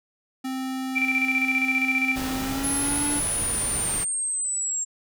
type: tone with pitch glide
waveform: square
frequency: 261.6 to 290.3 Hz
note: C4 to D4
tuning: 0 to -20 cents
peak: -28 dBFS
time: 0.44-3.2 s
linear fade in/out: 10 ms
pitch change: +180 cents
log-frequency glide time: 2.35-3.04 s
type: tone with tremolo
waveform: sine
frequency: 2349 Hz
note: D7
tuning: in tune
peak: -19 dBFS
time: 0.95-2.16 s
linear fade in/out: 20 ms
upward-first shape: square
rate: 15 Hz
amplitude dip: 60%
type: noise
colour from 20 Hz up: pink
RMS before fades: -32 dBFS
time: 2.15-4.05 s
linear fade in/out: 20 ms
type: linear sweep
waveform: sine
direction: down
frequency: 10830 to 7459 Hz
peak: -24 dBFS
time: 2.63-4.85 s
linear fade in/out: 20 ms
effects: none